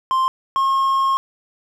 triangle tone pair in turn, 1050 / 1078.3 Hz, C6 / C#6, +6 / -48 cents, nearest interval unison, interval 46 cents, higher second, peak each -13 dBFS, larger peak neither, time 0.11-0.28 / 0.56-1.17 s, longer second, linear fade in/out 0 ms, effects none

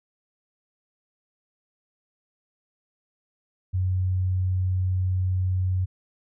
sine tone, 92.5 Hz, F#2, in tune, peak -21 dBFS, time 3.73-5.86 s, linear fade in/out 20 ms, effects none

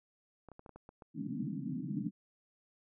clicks, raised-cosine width 1 ms, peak -37 dBFS, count 8, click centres 0.487 / 0.517 / 0.594 / 0.662 / 0.693 / 0.76 / 0.891 / 1.022 s
white band-pass noise, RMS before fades -38 dBFS, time 1.14-2.11 s, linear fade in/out 50 ms, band 130 to 300 Hz, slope 96 dB/octave
effects none

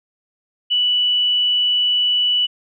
sine tone, 2960 Hz, F#7, in tune, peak -14 dBFS, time 0.7-2.47 s, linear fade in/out 20 ms, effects none

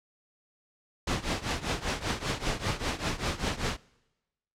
pink noise with tremolo, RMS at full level -27 dBFS, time 1.07-3.77 s, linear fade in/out 5 ms, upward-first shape triangle, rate 5.1 Hz, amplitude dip 90%, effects noise-tail reverb RT60 1.0 s tail -24 dB re dry + low-pass 6000 Hz 12 dB/octave

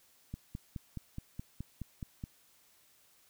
click train, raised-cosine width 5 ms, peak -27 dBFS, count 10, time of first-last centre 0.34-2.239 s, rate 4.74 Hz, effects white hiss -66 dBFS RMS until 3.29 s

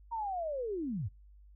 sine linear sweep, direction down, 946 to 76.1 Hz, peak -33 dBFS, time 0.11-1.09 s, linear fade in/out 20 ms, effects noise-tail reverb RT60 0.2 s tail -21 dB re dry + added 50 Hz sine -54 dBFS peak until 1.55 s

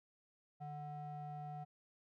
triangle ring-modulated tone, 293.7 Hz, D4, in tune, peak -39 dBFS, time 0.6-1.65 s, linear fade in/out 20 ms, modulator 444 Hz, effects none

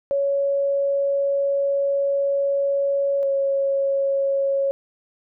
sine tone pair in turn, 558 / 550.3 Hz, C#5 / C#5, +11 / -13 cents, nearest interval unison, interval 24 cents, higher first, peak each -18 dBFS, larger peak neither, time 0.11-3.23 / 3.23-4.71 s, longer first, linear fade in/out 0 ms, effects none

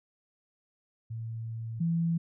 sine tone pair in turn, 113.4 / 167.18 Hz, A#2 / E3, -47 / +25 cents, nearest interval perfect fifth, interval 672 cents, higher second, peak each -34 / -25 dBFS, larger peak second, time 1.1-1.8 / 1.8-2.18 s, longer first, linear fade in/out 10 ms, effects none

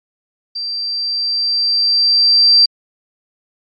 sine tone with level ramp, 4699 Hz, D8, in tune, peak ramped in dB -20 to -5 dBFS, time 0.55-2.66 s, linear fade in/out 10 ms, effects MP3 32 kbps

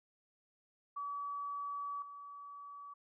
sine tone with level steps, 1143 Hz, D6, 47 cents flat, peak -38 / -47 dBFS, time 0.96-2.94 s, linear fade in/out 10 ms, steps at 2.02 s, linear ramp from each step 2 ms, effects none

